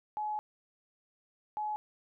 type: tone bursts at uneven times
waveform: sine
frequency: 848 Hz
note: G#5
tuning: 36 cents sharp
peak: -32 dBFS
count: 2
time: 0.17-0.39 / 1.57-1.76 s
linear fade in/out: 0 ms
effects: none